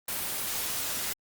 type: noise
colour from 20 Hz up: white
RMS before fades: -32 dBFS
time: 0.08-1.13 s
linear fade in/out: 5 ms
effects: Opus 24 kbps